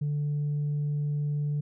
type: tone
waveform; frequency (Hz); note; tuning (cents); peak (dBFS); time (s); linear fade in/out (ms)
sine; 146.83; D3; 0; -24; 0.01-1.61; 10
effects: tanh soft clip ceiling -24 dBFS